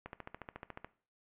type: click train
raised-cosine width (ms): 0.5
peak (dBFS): -28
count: 12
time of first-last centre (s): 0.06-0.846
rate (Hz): 14
effects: noise-tail reverb RT60 0.4 s tail -17 dB re dry + resampled to 8000 Hz